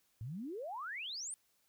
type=exponential sweep; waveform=sine; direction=up; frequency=102.8 to 9390 Hz; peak=-40 dBFS; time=0.21-1.34 s; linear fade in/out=0 ms; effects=white hiss -75 dBFS RMS until 1.68 s